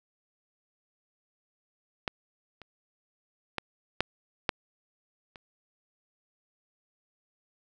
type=clicks; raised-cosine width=0.3 ms; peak=-13 / -30 / -14 / -8 / -8 / -29 dBFS; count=6; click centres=2.078 / 2.617 / 3.583 / 4.006 / 4.492 / 5.358 s; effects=none